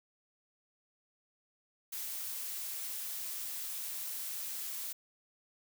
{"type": "noise", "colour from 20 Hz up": "blue", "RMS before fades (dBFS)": -40, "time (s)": [1.92, 4.93], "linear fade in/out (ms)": 10, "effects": []}